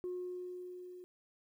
sine tone with level ramp, 361.1 Hz, F#4, 42 cents flat, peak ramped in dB -35 to -48 dBFS, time 0.04-1.04 s, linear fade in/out 0 ms, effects tanh soft clip ceiling -34 dBFS + 12-bit

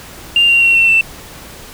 sine tone with pitch steps, 2794 / 2764 / 2733 / 2704 / 2674 Hz, F7 / F7 / F7 / E7 / E7, 0 / -19 / -38 / +43 / +24 cents, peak -6 dBFS, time 0.36-1.01 s, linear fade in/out 2 ms, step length 130 ms, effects tanh soft clip ceiling -2 dBFS + pink hiss -34 dBFS RMS until 1.73 s

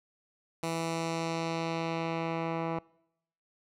10% pulse tone with low-pass filter sweep, 164.81 Hz, E3, in tune, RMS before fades -33 dBFS, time 0.63-2.79 s, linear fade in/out 2 ms, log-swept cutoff 11000 to 1600 Hz, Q 1, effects noise-tail reverb RT60 0.8 s tail -25 dB re dry

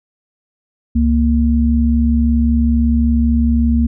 sine tone pair together, 69.3 / 233.1 Hz, C#2 / A#3, 0 / 0 cents, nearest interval octave + major sixth, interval 2100 cents, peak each -13 dBFS, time 0.95-3.87 s, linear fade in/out 10 ms, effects none

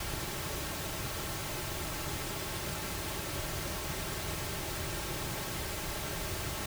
pink noise with comb filter, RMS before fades -37 dBFS, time 0-6.66 s, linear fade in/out 5 ms, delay 4.1 ms, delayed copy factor -0.5, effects none

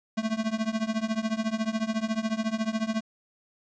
square tone with tremolo, 220.8 Hz, A3, 6 cents sharp, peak -23 dBFS, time 0.17-3.01 s, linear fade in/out 10 ms, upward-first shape triangle, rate 14 Hz, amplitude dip 95%, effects resampled to 16000 Hz + 9-bit

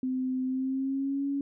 sine tone with pitch glide, 257.8 to 279.5 Hz, C4 to C#4, -26 to +14 cents, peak -27 dBFS, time 0.03-1.41 s, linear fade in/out 2 ms, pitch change +140 cents, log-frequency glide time 0.45-1.26 s, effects none

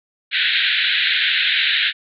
white band-pass noise, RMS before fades -18 dBFS, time 0.31-1.93 s, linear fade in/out 50 ms, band 1500 to 4000 Hz, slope 96 dB/octave, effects none

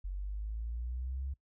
sine linear sweep, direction up, 45.39 to 68.7 Hz, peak -35 dBFS, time 0.04-1.34 s, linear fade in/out 10 ms, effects noise-tail reverb RT60 0.1 s tail -20 dB re dry

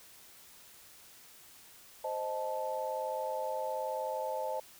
sine chord, A diminished, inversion first, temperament equal with one note detuned, 523.3 / 622.3 / 874.9 Hz, C5 / Eb5 / A5, 0 / 0 / -10 cents, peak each -37 / -38 / -37 dBFS, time 2.04-4.6 s, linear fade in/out 5 ms, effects white hiss -56 dBFS RMS until 4.79 s

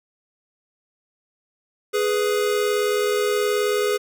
square tone pair together, 416.7 / 495.5 Hz, G#4 / B4, +6 / +6 cents, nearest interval minor third, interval 300 cents, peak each -21 / -25 dBFS, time 1.93-3.98 s, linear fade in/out 20 ms, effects none

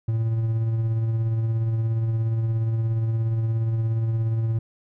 triangle tone with tremolo, 112.8 Hz, A2, 44 cents sharp, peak -17 dBFS, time 0.08-4.59 s, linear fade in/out 5 ms, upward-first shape triangle, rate 17 Hz, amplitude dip 35%, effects none

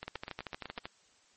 two click trains, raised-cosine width 0.3 ms, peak -22 / -23 dBFS, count 11 / 7, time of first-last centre 0.08-0.855 / 0.03-0.782 s, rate 12.9 / 7.98 Hz, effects white hiss -66 dBFS RMS until 1.36 s + MP3 32 kbps

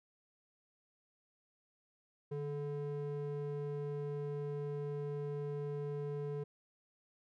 triangle ring-modulated tone, 290 Hz, D4, 22 cents flat, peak -32 dBFS, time 2.31-6.44 s, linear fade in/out 10 ms, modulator 142 Hz, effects none

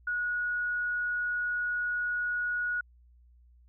sine tone, 1456 Hz, F#6, 28 cents flat, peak -28 dBFS, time 0.07-2.81 s, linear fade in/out 5 ms, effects added 60 Hz sine -56 dBFS peak until 3.68 s

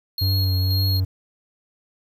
square tone with tremolo, 4274 Hz, C8, 36 cents sharp, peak -24 dBFS, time 0.18-1 s, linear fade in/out 2 ms, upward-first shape square, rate 1.9 Hz, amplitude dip 35%
triangle tone with vibrato, 94.9 Hz, F#2, 44 cents sharp, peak -16 dBFS, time 0.21-1.05 s, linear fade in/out 10 ms, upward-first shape triangle, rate 2 Hz, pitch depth 44 cents each way
effects 9-bit

